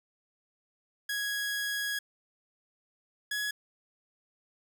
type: tone pair in turn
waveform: sawtooth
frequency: 1661.2 / 1680.5 Hz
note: G#6 / G#6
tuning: 0 / +20 cents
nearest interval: unison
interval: 20 cents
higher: second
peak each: -27 dBFS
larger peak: neither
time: 1.09-1.99 / 3.31-3.51 s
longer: first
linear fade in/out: 5 ms
effects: none